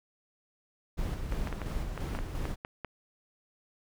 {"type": "noise with tremolo", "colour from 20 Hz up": "brown", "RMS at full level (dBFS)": -33, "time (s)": [0.97, 2.56], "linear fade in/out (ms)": 20, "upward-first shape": "square", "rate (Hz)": 2.9, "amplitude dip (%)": 35}
{"type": "clicks", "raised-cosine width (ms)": 0.5, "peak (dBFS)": -22, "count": 10, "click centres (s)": [1.323, 1.473, 1.527, 1.617, 1.977, 2.15, 2.189, 2.454, 2.649, 2.847]}
{"effects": []}